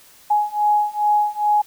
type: beating tone pair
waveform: sine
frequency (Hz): 835 / 837.4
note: G#5 / G#5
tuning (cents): +9 / +14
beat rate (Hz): 2.4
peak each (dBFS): -19 / -18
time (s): 0.3-1.62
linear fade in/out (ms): 10
effects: white hiss -49 dBFS RMS until 1.66 s